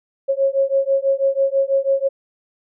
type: beating tone pair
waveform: sine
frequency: 542 / 548.1 Hz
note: C#5 / C#5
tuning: -39 / -20 cents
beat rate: 6.1 Hz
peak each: -18 dBFS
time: 0.28-2.09 s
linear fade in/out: 20 ms
effects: none